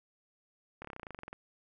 slowing click train, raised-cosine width 0.5 ms, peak -28 dBFS, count 15, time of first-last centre 0.82-1.33 s, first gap 26 ms, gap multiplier 1.05, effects none

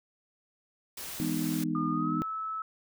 white noise, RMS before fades -40 dBFS, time 0.97-1.64 s, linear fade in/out 5 ms
sine chord, E major seventh, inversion none, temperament just, 164.81 / 206 / 247.2 / 309 Hz, E3 / G#3 / B3 / D#4, 0 / -14 / +2 / -12 cents, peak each -34 / -36 / -33 / -32 dBFS, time 1.2-2.22 s, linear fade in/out 0 ms
sine tone with pitch glide, 1216 to 1303.3 Hz, D#6 to E6, -40 to -20 cents, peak -32 dBFS, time 1.75-2.62 s, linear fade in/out 2 ms, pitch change +120 cents, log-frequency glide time 1.9-2.17 s
effects none

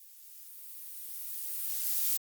violet noise with level ramp, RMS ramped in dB -54 to -28 dBFS, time 0-2.17 s, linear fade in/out 2 ms, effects Opus 48 kbps

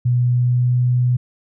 sine tone with pitch glide, 122.9 to 124.04 Hz, B2 to B2, -8 to +8 cents, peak -13 dBFS, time 0.05-1.17 s, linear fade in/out 10 ms, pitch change +16 cents, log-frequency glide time 0.27-0.79 s, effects none

